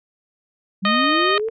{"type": "linear sweep", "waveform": "sine", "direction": "up", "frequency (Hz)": [185, 460], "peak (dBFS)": -20, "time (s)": [0.82, 1.5], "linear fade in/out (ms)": 20}
{"type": "harmonic tone", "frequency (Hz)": 619, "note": "D#5", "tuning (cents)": -9, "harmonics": [1, 2, 3, 4, 5, 6, 7], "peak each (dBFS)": [-26, -19, -23, -26, -25, -29, -30], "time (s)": [0.85, 1.38], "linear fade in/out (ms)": 2}
{"type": "click train", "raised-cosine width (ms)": 0.5, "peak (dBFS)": -25, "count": 7, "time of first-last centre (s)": [0.95, 1.486], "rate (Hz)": 11.2}
{"effects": []}